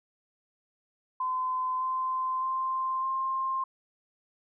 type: tone with pitch steps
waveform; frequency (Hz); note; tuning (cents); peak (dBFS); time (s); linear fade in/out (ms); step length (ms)
sine; 1025 / 1035.7 / 1046.5 / 1057.5; C6 / C6 / C6 / C6; -36 / -18 / 0 / +18; -27; 1.2-3.64; 5; 610
effects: none